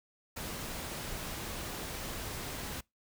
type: noise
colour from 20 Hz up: pink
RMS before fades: -40 dBFS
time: 0.36-2.81 s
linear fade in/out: 10 ms
effects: noise-tail reverb RT60 0.2 s tail -25 dB re dry